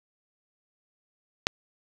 click, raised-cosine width 0.2 ms, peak -4 dBFS, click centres 1.469 s, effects 7-bit

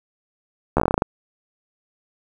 slowing click train, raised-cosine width 1 ms, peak -3 dBFS, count 11, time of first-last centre 0.77-1.021 s, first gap 13 ms, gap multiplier 1.14, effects 7-bit

